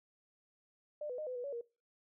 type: tone with pitch steps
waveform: sine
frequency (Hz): 597 / 496.6 / 613 / 505 / 489.2 / 563 / 471.5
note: D5 / B4 / D#5 / B4 / B4 / C#5 / A#4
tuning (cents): +28 / +9 / -26 / +39 / -16 / +27 / +20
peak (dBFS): -38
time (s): 1.01-1.612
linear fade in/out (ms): 5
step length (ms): 86
effects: noise-tail reverb RT60 0.3 s tail -22 dB re dry